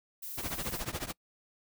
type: noise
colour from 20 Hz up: violet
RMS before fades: -41 dBFS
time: 0.22-0.81 s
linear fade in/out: 10 ms
type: noise with tremolo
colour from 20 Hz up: pink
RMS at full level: -34 dBFS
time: 0.37-1.13 s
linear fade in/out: 20 ms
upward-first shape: triangle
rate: 14 Hz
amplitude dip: 95%
effects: noise-tail reverb RT60 0.1 s tail -26 dB re dry